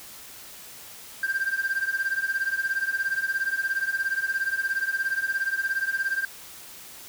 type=tone with tremolo; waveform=sine; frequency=1581 Hz; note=G6; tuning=14 cents sharp; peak=-18 dBFS; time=1.23-6.25 s; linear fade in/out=2 ms; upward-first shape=triangle; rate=17 Hz; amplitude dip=95%; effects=tanh soft clip ceiling -20 dBFS + white hiss -44 dBFS RMS until 7.08 s